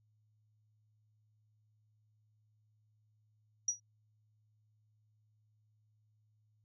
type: tone with exponential decay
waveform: sine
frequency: 5790 Hz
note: F#8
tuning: 38 cents flat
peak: -26 dBFS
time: 3.68-3.8 s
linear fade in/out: 5 ms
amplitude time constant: 26 ms
effects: added 107 Hz sine -70 dBFS peak until 6.64 s